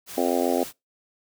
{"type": "noise", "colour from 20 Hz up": "white", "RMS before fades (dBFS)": -38, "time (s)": [0.06, 0.73], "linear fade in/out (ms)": 50}
{"type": "harmonic tone", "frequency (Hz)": 87.31, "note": "F2", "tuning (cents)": 0, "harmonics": [3, 4, 5, 6, 7, 8, 9], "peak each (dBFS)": [-26, -27, -28, -29, -29, -30, -31], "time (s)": [0.17, 0.64], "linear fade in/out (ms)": 10}
{"effects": ["noise-tail reverb RT60 0.2 s tail -23 dB re dry"]}